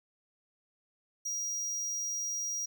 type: tone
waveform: square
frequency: 5730 Hz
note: F8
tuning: 44 cents sharp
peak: -33 dBFS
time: 1.25-2.66 s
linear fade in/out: 10 ms
effects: none